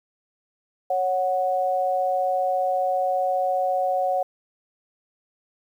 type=tone pair together; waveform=sine; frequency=553 / 738.2 Hz; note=C#5 / F#5; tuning=-4 / -4 cents; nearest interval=perfect fourth; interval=500 cents; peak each=-24 / -22 dBFS; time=0.9-4.23 s; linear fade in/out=5 ms; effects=9-bit